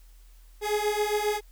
30% pulse beating tone pair, 415.5 / 422.9 Hz, G#4 / G#4, +1 / +31 cents, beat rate 7.4 Hz, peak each -25 dBFS, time 0.61-1.41 s, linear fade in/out 50 ms, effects added 41 Hz sine -49 dBFS peak until 1.51 s + white hiss -63 dBFS RMS until 1.51 s

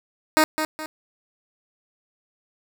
10% pulse tone with echo, 311.1 Hz, D#4, in tune, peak -6 dBFS, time 0.37-0.44 s, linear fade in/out 0 ms, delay 210 ms, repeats 2, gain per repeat -8 dB, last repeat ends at 0.86 s, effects none

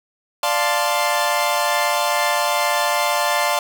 sawtooth chord, D minor seventh, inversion none, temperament equal, 587.3 / 698.5 / 880 / 1046.5 Hz, D5 / F5 / A5 / C6, 0 / 0 / 0 / 0 cents, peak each -19 dBFS, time 0.43-3.59 s, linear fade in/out 2 ms, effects 8-bit

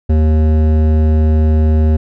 triangle tone with hard clipping, 77.78 Hz, D#2, in tune, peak -10 dBFS, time 0.09-1.97 s, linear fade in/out 10 ms, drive 17 dB, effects none

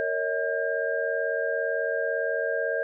sine tone cluster, 461.7 / 558 / 636 / 1605 Hz, A#4 / C#5 / D#5 / G6, -17 / +11 / +38 / +40 cents, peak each -30 dBFS, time 0-2.83 s, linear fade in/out 0 ms, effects none

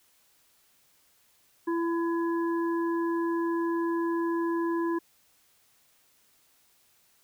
harmonic tone, 335.8 Hz, E4, 32 cents sharp, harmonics 1 / 3 / 5, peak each -26 / -34 / -41 dBFS, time 1.67-4.99 s, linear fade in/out 10 ms, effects white hiss -65 dBFS RMS until 7.23 s

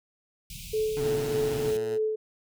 pink band-stop noise, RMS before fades -41 dBFS, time 0.5-1.77 s, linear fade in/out 2 ms, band 200 to 2300 Hz, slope 96 dB/octave
sine tone with tremolo, 433.9 Hz, A4, 24 cents flat, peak -23 dBFS, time 0.73-2.16 s, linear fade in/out 10 ms, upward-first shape sine, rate 3.3 Hz, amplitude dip 45%
25% pulse tone with vibrato, 138.59 Hz, C#3, in tune, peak -30 dBFS, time 0.97-1.71 s, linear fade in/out 0 ms, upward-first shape sine, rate 15 Hz, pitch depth 180 cents each way
10% pulse tone with pitch glide, 114.6 to 113.68 Hz, A#2 to A#2, -29 to -43 cents, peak -29 dBFS, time 1.01-1.99 s, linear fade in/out 50 ms, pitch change -14 cents, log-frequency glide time 1.59-1.74 s
effects none

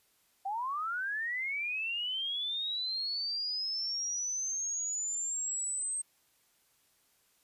sine linear sweep, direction up, 752 to 8372 Hz, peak -32 dBFS, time 0.45-6.02 s, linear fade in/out 10 ms, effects white hiss -70 dBFS RMS until 7.43 s + resampled to 32000 Hz

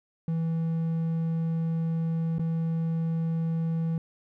triangle tone with dropouts, 163.8 Hz, E3, 11 cents flat, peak -23 dBFS, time 0.28-3.98 s, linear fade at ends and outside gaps 2 ms, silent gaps 2.384-2.394 s, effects none

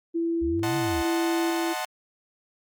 sine tone with tremolo, 334.2 Hz, E4, 24 cents sharp, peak -23 dBFS, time 0.14-1.74 s, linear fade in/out 20 ms, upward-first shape square, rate 1.1 Hz, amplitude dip 25%
sine exponential two-way sweep, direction up then down, 63.9 to 144.9 to 63.9 Hz, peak -30 dBFS, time 0.41-1.03 s, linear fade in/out 20 ms, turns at 0.77 s
sawtooth chord, D# diminished seventh, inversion none, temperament equal, 622.3 / 740 / 880 / 1046.5 Hz, D#5 / F#5 / A5 / C6, 0 / 0 / 0 / 0 cents, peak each -32 / -28 / -30 / -33 dBFS, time 0.63-1.85 s, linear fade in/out 2 ms
effects Opus 48 kbps

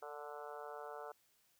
harmonic tone with a mistuned harmonic, 146.83 Hz, D3, in tune, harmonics 3 / 4 / 5 / 6 / 7 / 8 / 9 / 10, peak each -51 / -52 / -52 / -55 / -57 / -58 / -54 / -59 dBFS, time 0.02-1.12 s, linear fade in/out 5 ms, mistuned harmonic 3, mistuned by +25 cents, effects white hiss -74 dBFS RMS until 1.59 s

